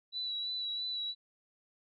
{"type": "tone with vibrato", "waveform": "sine", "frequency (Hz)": 3941, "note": "B7", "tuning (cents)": -4, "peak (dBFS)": -34, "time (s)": [0.12, 1.15], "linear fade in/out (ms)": 50, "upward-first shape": "sine", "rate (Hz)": 3, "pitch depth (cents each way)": 24, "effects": ["AAC 48 kbps"]}